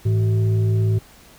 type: tone with frequency modulation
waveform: sine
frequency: 106.8 Hz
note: G#2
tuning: 49 cents sharp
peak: -15 dBFS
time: 0.05-0.99 s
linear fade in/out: 10 ms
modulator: 271 Hz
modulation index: 0.44
effects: pink hiss -48 dBFS RMS until 1.38 s